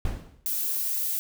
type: noise with exponential decay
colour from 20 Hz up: brown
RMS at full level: -26 dBFS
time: 0.05-0.49 s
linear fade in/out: 2 ms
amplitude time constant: 94 ms
type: noise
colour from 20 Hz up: violet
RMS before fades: -28 dBFS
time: 0.46-1.19 s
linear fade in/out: 0 ms
effects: none